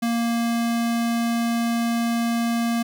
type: tone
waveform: square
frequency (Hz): 233.1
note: A#3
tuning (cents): 0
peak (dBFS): -21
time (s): 0.02-2.83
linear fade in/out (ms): 10
effects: none